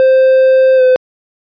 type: tone with pitch glide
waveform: triangle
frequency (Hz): 523.3 to 511.3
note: C5 to C5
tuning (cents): 0 to -40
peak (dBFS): -3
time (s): 0-0.96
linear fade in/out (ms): 0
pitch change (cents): -40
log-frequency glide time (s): 0.76-0.82
effects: resampled to 11025 Hz